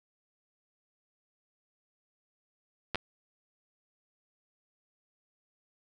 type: clicks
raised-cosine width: 0.3 ms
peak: -15 dBFS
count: 2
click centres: 2.947 / 2.956 s
effects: none